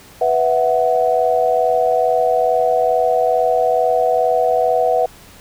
sine chord, B suspended fourth, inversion none, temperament just, 493.9 / 658.5 / 740.8 Hz, B4 / E5 / F#5, 0 / -2 / +2 cents, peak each -17 dBFS, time 0.21-5.06 s, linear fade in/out 5 ms, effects pink hiss -43 dBFS RMS until 5.4 s

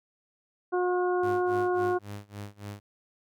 harmonic tone, 360.3 Hz, F#4, 46 cents flat, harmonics 1 / 2 / 3 / 4, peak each -25 / -31 / -35 / -37 dBFS, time 0.72-1.99 s, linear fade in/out 20 ms
sawtooth tone with tremolo, 102.3 Hz, G#2, 26 cents flat, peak -32 dBFS, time 1.23-2.8 s, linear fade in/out 5 ms, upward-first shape sine, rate 3.6 Hz, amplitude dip 95%
effects none

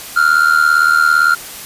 triangle tone with amplitude modulation, 1396.9 Hz, F6, in tune, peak -3 dBFS, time 0.16-1.35 s, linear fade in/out 10 ms, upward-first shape sine, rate 77.7 Hz, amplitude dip 80%, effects white hiss -30 dBFS RMS until 1.65 s + resampled to 32000 Hz

